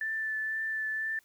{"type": "tone with vibrato", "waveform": "sine", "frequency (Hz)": 1760, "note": "A6", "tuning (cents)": 0, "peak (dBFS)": -30, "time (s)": [0.01, 1.19], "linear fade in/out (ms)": 2, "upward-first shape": "triangle", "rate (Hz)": 2, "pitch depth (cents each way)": 16, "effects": ["white hiss -66 dBFS RMS until 1.24 s"]}